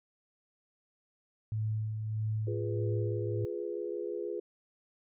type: tone with tremolo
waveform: sine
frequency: 108.6 Hz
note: A2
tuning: 22 cents flat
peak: -29 dBFS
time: 1.52-3.45 s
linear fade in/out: 0 ms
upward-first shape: sine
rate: 1.6 Hz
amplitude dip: 40%
type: chord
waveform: sine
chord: F diminished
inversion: none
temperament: equal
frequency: 349.2 / 415.3 / 493.9 Hz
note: F4 / Ab4 / Cb5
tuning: 0 / 0 / 0 cents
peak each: -38 / -37 / -40 dBFS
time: 2.47-4.4 s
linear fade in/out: 5 ms
effects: none